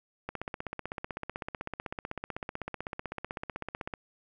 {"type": "click train", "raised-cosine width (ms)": 0.5, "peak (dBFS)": -20, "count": 59, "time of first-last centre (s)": [0.29, 3.938], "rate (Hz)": 15.9, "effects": []}